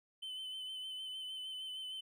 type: tone with vibrato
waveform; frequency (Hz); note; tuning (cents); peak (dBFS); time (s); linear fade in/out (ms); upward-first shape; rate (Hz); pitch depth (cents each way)
triangle; 3049; G7; -49; -40; 0.22-2.01; 10; sine; 6.5; 27
effects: none